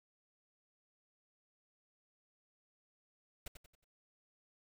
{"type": "noise with echo", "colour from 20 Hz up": "pink", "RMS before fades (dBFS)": -44, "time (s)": [3.46, 3.48], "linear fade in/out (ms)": 5, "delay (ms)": 91, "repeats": 4, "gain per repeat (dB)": -8, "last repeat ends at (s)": 3.844, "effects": []}